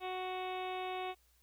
harmonic tone, 370 Hz, F#4, in tune, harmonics 1 / 2 / 3 / 4 / 5 / 6 / 7 / 8 / 9 / 10, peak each -42 / -40 / -47 / -56 / -57 / -50 / -50 / -55 / -57 / -53 dBFS, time 0-1.15 s, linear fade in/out 50 ms, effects added 60 Hz sine -70 dBFS peak until 1.42 s + white hiss -72 dBFS RMS until 1.42 s

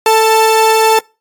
45% pulse tone pair together, 442.9 / 882 Hz, A4 / A5, +11 / +4 cents, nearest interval octave, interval 1193 cents, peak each -10 dBFS, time 0.06-0.99 s, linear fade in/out 2 ms, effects noise-tail reverb RT60 0.3 s tail -25 dB re dry + AAC 64 kbps

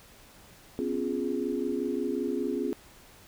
sine chord, C# dominant seventh, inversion third, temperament equal with one note detuned, 252 / 277.2 / 349.2 / 415.3 Hz, B3 / C#4 / E#4 / G#4, +35 / 0 / 0 / 0 cents, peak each -33 dBFS, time 0.79-2.73 s, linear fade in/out 0 ms, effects pink hiss -54 dBFS RMS until 3.27 s

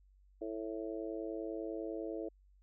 harmonic tone, 110 Hz, A2, in tune, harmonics 3 / 4 / 5 / 6, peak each -41 / -43 / -45 / -47 dBFS, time 0.41-2.29 s, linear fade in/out 10 ms, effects added 48 Hz sine -62 dBFS peak until 2.62 s

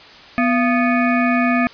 harmonic tone with a mistuned harmonic, 246.9 Hz, B3, in tune, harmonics 1 / 3 / 5 / 7 / 9 / 10, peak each -16 / -21 / -23 / -24 / -26 / -26 dBFS, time 0.38-1.67 s, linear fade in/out 0 ms, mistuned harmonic 3, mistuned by -140 cents, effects white hiss -41 dBFS RMS until 1.73 s + resampled to 11025 Hz

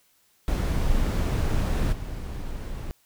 brown noise with level steps, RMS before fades -23 / -33 dBFS, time 0.48-2.91 s, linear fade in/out 0 ms, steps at 1.92 s, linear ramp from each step 10 ms, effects white hiss -64 dBFS RMS until 3.05 s

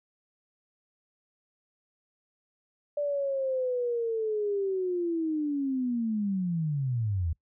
sine linear sweep, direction down, 587.3 to 76.9 Hz, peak -26 dBFS, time 2.97-7.33 s, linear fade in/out 5 ms, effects noise-tail reverb RT60 0.1 s tail -24 dB re dry

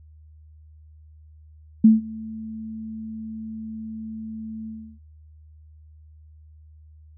sine tone with ADSR envelope, 220.4 Hz, A3, 3 cents sharp, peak -7 dBFS, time 1.84-4.99 s, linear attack 7 ms, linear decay 160 ms, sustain -24 dB, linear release 320 ms, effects added 77 Hz sine -46 dBFS peak until 7.17 s

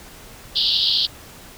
white band-pass noise, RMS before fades -19 dBFS, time 0.55-1.07 s, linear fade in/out 20 ms, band 3000 to 4800 Hz, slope 96 dB/octave, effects pink hiss -42 dBFS RMS until 1.57 s

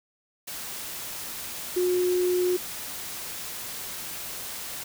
sine tone in noise, 360.8 Hz, F#4, 44 cents flat, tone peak -21 dBFS, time 1.76-2.57 s, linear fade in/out 10 ms, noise white, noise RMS -36 dBFS, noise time 0.47-4.84 s, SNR +12 dB, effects none

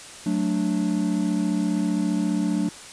triangle chord, D major, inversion first, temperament equal, 185 / 220 / 293.7 Hz, F#3 / A3 / D4, 0 / 0 / 0 cents, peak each -23 / -24 / -23 dBFS, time 0.26-2.69 s, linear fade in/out 5 ms, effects white hiss -41 dBFS RMS until 2.92 s + resampled to 22050 Hz

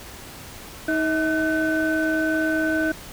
sine tone cluster, 314.9 / 640 / 1514 Hz, D#4 / D#5 / F#6, +21 / +49 / +39 cents, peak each -21 / -25 / -23 dBFS, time 0.88-2.92 s, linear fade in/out 5 ms, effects tanh soft clip ceiling -14 dBFS + pink hiss -40 dBFS RMS until 3.12 s

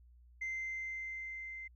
sine tone with level ramp, 2079 Hz, C7, 12 cents flat, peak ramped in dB -34 to -43 dBFS, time 0.41-1.68 s, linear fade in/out 10 ms, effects tanh soft clip ceiling -34 dBFS + added 60 Hz sine -58 dBFS peak until 1.75 s

